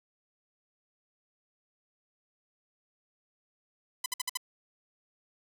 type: tone bursts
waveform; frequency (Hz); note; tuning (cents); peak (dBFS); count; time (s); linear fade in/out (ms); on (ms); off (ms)
5% pulse; 1006; B5; +32; -17; 5; 4.04-4.373; 5; 21; 57
effects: none